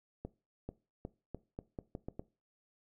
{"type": "accelerating click train", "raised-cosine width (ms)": 2, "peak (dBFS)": -27, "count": 9, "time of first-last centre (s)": [0.25, 2.195], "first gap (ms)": 440, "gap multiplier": 0.82, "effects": ["noise-tail reverb RT60 0.3 s tail -19 dB re dry"]}